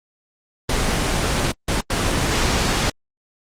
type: noise bursts at uneven times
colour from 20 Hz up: pink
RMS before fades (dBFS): -19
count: 3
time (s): 0.69-1.52 / 1.68-1.81 / 1.9-2.9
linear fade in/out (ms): 5
effects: low-pass 8000 Hz 12 dB/octave + Opus 24 kbps